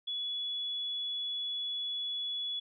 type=tone; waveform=sine; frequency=3400 Hz; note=G#7; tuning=40 cents sharp; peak=-33 dBFS; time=0.07-2.6 s; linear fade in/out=10 ms; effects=none